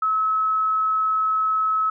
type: tone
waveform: sine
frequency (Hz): 1291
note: E6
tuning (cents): -37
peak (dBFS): -18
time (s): 0.02-1.9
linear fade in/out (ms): 5
effects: none